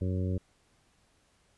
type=harmonic tone; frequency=92.5 Hz; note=F#2; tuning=in tune; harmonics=1 / 2 / 3 / 4 / 5 / 6; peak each=-29 / -35 / -39 / -41 / -43 / -45 dBFS; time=0.01-0.38 s; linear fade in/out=5 ms; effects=pink hiss -68 dBFS RMS until 1.57 s + resampled to 24000 Hz